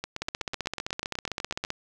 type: two click trains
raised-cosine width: 0.2 ms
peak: -13 / -15 dBFS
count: 24 / 14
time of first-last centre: 0.22-1.704 / 0.04-1.649 s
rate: 15.5 / 8.08 Hz
effects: none